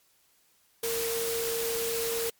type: tone in noise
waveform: sine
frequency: 460.8 Hz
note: A#4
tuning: 20 cents flat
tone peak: -30 dBFS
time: 0.83-2.3 s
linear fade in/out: 5 ms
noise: white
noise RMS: -33 dBFS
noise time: 0.83-2.3 s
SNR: 0 dB
effects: white hiss -66 dBFS RMS until 2.39 s + MP3 96 kbps